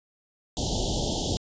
pink band-stop noise, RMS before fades -27 dBFS, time 0.57-1.37 s, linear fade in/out 0 ms, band 870 to 3000 Hz, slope 96 dB/octave, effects resampled to 16000 Hz

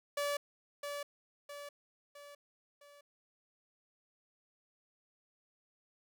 sawtooth tone with echo, 576 Hz, D5, 34 cents flat, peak -29 dBFS, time 0.17-0.37 s, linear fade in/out 5 ms, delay 660 ms, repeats 4, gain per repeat -6 dB, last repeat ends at 3.01 s, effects none

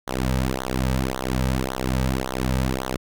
sawtooth tone with flanger, 64.6 Hz, C2, 21 cents flat, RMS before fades -24 dBFS, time 0.07-2.97 s, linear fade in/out 10 ms, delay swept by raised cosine 0.39 to 2.89 ms, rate 1.8 Hz, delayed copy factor -1, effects none

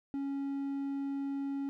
triangle tone, 277.2 Hz, C#4, in tune, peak -31 dBFS, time 0.14-1.69 s, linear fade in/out 0 ms, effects none

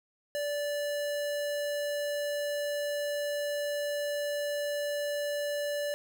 square tone, 582 Hz, D5, 16 cents flat, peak -31 dBFS, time 0.35-5.94 s, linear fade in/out 0 ms, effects none

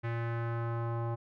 square tone with low-pass filter sweep, 116.54 Hz, A#2, in tune, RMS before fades -34 dBFS, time 0.03-1.16 s, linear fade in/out 20 ms, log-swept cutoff 2000 to 950 Hz, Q 2.1, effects none

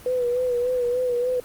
sine tone with vibrato, 493.9 Hz, B4, in tune, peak -20 dBFS, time 0.06-1.4 s, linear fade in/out 2 ms, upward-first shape sine, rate 3.4 Hz, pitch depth 46 cents each way, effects pink hiss -45 dBFS RMS until 1.44 s + Opus 32 kbps

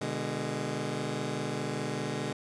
15% pulse chord, G# diminished, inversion first, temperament just, 124.59 / 149.51 / 207.7 Hz, B2 / D3 / G#3, +16 / +31 / 0 cents, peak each -30 / -29 / -30 dBFS, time 0.01-2.33 s, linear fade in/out 5 ms, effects resampled to 22050 Hz

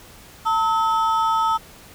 triangle ring-modulated tone, 1094 Hz, C#6, 23 cents flat, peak -12 dBFS, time 0.45-1.58 s, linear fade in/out 20 ms, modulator 196 Hz, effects pink hiss -45 dBFS RMS until 1.94 s

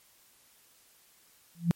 sine tone with exponential growth, 170 Hz, F3, 46 cents flat, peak -17 dBFS, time 1.55-1.71 s, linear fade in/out 0 ms, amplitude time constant 33 ms, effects white hiss -62 dBFS RMS until 1.75 s + MP3 64 kbps

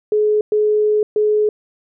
sine tone bursts at uneven times, 423.8 Hz, G#4, 35 cents sharp, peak -12 dBFS, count 3, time 0.12-0.41 / 0.52-1.03 / 1.16-1.49 s, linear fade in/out 2 ms, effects none

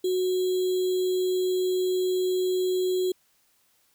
sine tone with sample-and-hold, 368.2 Hz, F#4, 8 cents flat, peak -22 dBFS, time 0.04-3.12 s, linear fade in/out 5 ms, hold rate 3675 Hz, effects white hiss -66 dBFS RMS until 3.94 s

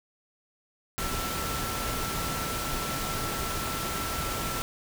sine tone in noise, 1338 Hz, E6, 25 cents sharp, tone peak -36 dBFS, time 0.98-4.62 s, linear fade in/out 0 ms, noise pink, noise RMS -32 dBFS, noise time 0.98-4.62 s, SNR -7 dB, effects none

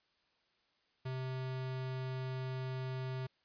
square tone, 130 Hz, C3, 11 cents flat, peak -38 dBFS, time 1.05-3.27 s, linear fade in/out 10 ms, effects white hiss -75 dBFS RMS until 3.44 s + resampled to 11025 Hz

